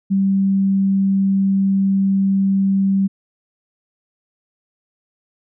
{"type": "tone", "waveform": "sine", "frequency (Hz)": 194.6, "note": "G3", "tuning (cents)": -12, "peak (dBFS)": -13, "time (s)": [0.1, 3.08], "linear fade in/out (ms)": 20, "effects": []}